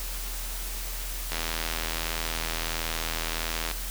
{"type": "click train", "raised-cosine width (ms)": 0.2, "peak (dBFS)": -12, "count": 196, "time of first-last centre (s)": [1.32, 3.713], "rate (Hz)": 81.5, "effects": ["added 41 Hz sine -33 dBFS peak until 3.9 s", "white hiss -37 dBFS RMS until 3.9 s"]}